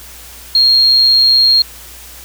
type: tone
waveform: sine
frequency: 4241 Hz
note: C8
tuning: 23 cents sharp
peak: -6 dBFS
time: 0.55-1.62 s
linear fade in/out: 2 ms
effects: added 60 Hz sine -39 dBFS peak until 2.24 s + white hiss -35 dBFS RMS until 2.24 s